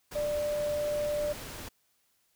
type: tone in noise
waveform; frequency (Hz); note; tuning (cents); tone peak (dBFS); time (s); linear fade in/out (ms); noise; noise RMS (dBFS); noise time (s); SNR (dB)
sine; 592; D5; +14; -28; 0.15-1.33; 10; pink; -42; 0.11-1.69; +11
effects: white hiss -72 dBFS RMS until 2.35 s